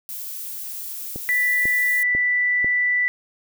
violet noise, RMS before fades -32 dBFS, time 0.09-2.03 s, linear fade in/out 0 ms
click train, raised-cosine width 2 ms, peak -18 dBFS, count 4, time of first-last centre 1.16-2.645 s, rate 2.02 Hz
sine tone, 1975.5 Hz, B6, in tune, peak -17 dBFS, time 1.29-3.08 s, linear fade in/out 0 ms
effects none

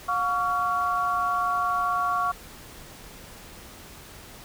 sine tone cluster, 716 / 1126 / 1381 Hz, F5 / C#6 / F6, +43 / +27 / -20 cents, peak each -29 / -24 / -30 dBFS, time 0.08-2.32 s, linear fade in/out 10 ms, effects pink hiss -45 dBFS RMS until 4.44 s

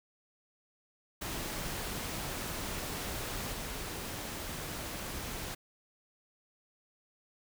pink noise with level steps, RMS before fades -38 / -40 dBFS, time 1.21-5.55 s, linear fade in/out 10 ms, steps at 3.52 s, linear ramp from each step 10 ms, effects none

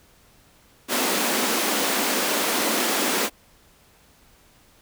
pink high-pass noise, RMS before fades -23 dBFS, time 0.88-3.3 s, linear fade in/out 50 ms, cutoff 210 Hz, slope 48 dB/octave, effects pink hiss -56 dBFS RMS until 4.81 s

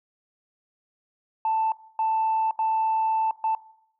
sine tone bursts at uneven times, 884 Hz, A5, 8 cents sharp, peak -20 dBFS, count 4, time 1.45-1.72 / 1.99-2.51 / 2.59-3.31 / 3.44-3.55 s, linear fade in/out 2 ms, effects noise-tail reverb RT60 0.7 s tail -20 dB re dry + tanh soft clip ceiling -17 dBFS

